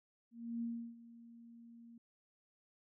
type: tone with ADSR envelope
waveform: sine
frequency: 233.1 Hz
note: A#3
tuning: in tune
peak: -36 dBFS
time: 0.31-1.98 s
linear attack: 310 ms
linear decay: 330 ms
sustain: -18 dB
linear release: 4 ms
effects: none